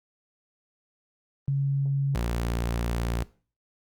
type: tone pair in turn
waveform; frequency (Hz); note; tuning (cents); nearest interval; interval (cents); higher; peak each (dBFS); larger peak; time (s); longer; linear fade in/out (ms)
sine / sawtooth; 138.59 / 58.27; C#3 / A#1; 0 / 0; octave + minor third; 1500; first; -22; neither; 1.48-2.15 / 2.15-3.23; second; 0
effects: noise-tail reverb RT60 0.4 s tail -20 dB re dry + Opus 24 kbps